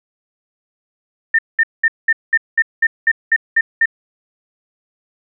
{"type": "tone bursts", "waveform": "sine", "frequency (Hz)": 1809, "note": "A6", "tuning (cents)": 48, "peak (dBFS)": -9, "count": 11, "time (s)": [1.34, 3.857], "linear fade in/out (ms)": 5, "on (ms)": 47, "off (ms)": 200, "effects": []}